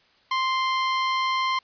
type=tone; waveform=sawtooth; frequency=1046.5 Hz; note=C6; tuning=in tune; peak=-18 dBFS; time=0.31-1.59 s; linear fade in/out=5 ms; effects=white hiss -60 dBFS RMS until 1.63 s + resampled to 11025 Hz